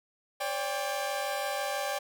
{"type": "tone cluster", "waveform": "sawtooth", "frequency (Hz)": [533, 579, 796], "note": ["C5", "D5", "G5"], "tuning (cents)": [32, -25, 26], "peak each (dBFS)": [-35, -30, -30], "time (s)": [0.4, 1.99], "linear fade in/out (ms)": 10, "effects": []}